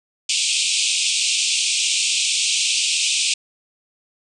pink band-pass noise, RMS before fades -20 dBFS, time 0.29-3.34 s, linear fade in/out 5 ms, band 2400 to 9000 Hz, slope 96 dB/octave, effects none

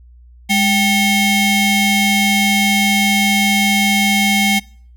30% pulse ring-modulated tone, 985 Hz, B5, 5 cents flat, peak -6 dBFS, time 0.49-4.6 s, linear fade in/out 20 ms, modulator 1190 Hz, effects noise-tail reverb RT60 0.5 s tail -24 dB re dry + added 60 Hz sine -40 dBFS peak until 4.96 s

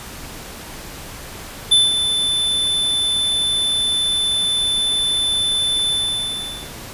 square tone with ADSR envelope, 3520 Hz, A7, in tune, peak -9 dBFS, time 1.71-6.73 s, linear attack 12 ms, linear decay 190 ms, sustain -8 dB, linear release 830 ms, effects pink hiss -34 dBFS RMS until 6.93 s + resampled to 32000 Hz

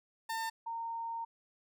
30% pulse / sine tone pair in turn, 901 / 919.4 Hz, A5 / A#5, +41 / -24 cents, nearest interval unison, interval 35 cents, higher second, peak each -32 / -36 dBFS, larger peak first, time 0.29-0.5 / 0.66-1.25 s, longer second, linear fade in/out 10 ms, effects none

